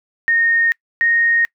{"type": "tone pair in turn", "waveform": "sine", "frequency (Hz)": [1846, 1858.8], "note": ["A#6", "A#6"], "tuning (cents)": [-17, -5], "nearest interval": "unison", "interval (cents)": 12, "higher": "second", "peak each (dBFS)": -12, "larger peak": "neither", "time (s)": [[0.28, 0.72], [1.01, 1.45]], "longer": "neither", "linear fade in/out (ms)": 0, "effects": ["noise-tail reverb RT60 0.1 s tail -25 dB re dry"]}